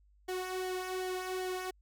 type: tone with flanger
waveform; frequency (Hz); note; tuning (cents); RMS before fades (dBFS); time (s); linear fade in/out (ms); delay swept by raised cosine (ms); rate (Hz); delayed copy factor
sawtooth; 370; F#4; 0; -37; 0.28-1.71; 10; 0.77 to 2.47; 2.6; -0.6
effects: added 50 Hz sine -62 dBFS peak until 1.81 s